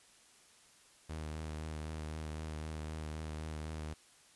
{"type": "tone with vibrato", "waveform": "sawtooth", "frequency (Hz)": 77.78, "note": "D#2", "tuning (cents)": 0, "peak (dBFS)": -36, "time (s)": [1.09, 3.94], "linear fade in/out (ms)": 10, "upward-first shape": "triangle", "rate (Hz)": 3.9, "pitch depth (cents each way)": 29, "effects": ["white hiss -63 dBFS RMS until 4.35 s", "resampled to 24000 Hz"]}